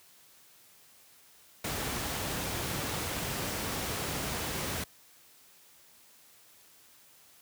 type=noise; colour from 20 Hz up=pink; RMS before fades=-34 dBFS; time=1.64-4.84 s; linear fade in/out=5 ms; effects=white hiss -59 dBFS RMS until 7.41 s + high-pass 60 Hz 12 dB/octave